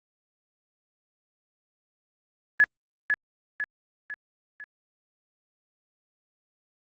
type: tone with echo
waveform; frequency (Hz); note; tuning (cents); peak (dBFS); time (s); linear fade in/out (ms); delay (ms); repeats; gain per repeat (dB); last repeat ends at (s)
sine; 1700; G#6; +40; -14; 2.6-2.64; 0; 500; 4; -6; 4.64
effects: Opus 24 kbps